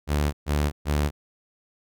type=tone bursts; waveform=sawtooth; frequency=73.6 Hz; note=D2; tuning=4 cents sharp; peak=-17 dBFS; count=3; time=0.07-1.11 s; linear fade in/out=50 ms; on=260 ms; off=130 ms; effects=none